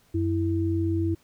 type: tone pair together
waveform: sine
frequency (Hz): 92.42 / 329.6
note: F#2 / E4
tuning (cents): -1 / 0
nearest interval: octave + minor seventh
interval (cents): 2201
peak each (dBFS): -25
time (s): 0.14-1.15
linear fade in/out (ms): 10
effects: pink hiss -62 dBFS RMS until 1.23 s